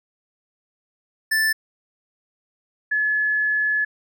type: tone pair in turn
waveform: square / sine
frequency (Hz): 1760 / 1710.9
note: A6 / A6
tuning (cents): 0 / -49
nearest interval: unison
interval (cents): 49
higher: first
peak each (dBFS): -18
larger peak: neither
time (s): 1.31-1.53 / 2.91-3.85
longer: second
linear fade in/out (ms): 10
effects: none